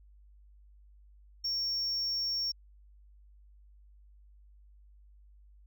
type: tone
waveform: sine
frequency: 5500 Hz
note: F8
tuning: 27 cents flat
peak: -28 dBFS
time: 1.44-2.52 s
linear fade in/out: 10 ms
effects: tanh soft clip ceiling -28 dBFS + added 50 Hz sine -55 dBFS peak until 5.66 s